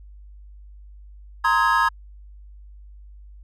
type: tone cluster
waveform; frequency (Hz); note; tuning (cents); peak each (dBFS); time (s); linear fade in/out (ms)
triangle; 934 / 1044 / 1265 / 1657; A#5 / C6 / D#6 / G#6; +3 / -4 / +28 / -4; -20; 1.44-1.89; 10
effects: added 50 Hz sine -41 dBFS peak until 3.43 s